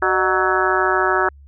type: harmonic tone with a mistuned harmonic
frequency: 186.6 Hz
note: F#3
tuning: 15 cents sharp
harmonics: 2 / 3 / 4 / 5 / 6 / 7 / 8 / 9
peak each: -21 / -26 / -24 / -24 / -25 / -21 / -23 / -23 dBFS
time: 0.02-1.29 s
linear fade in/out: 5 ms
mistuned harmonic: 3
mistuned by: +140 cents
effects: added 70 Hz sine -41 dBFS peak until 1.47 s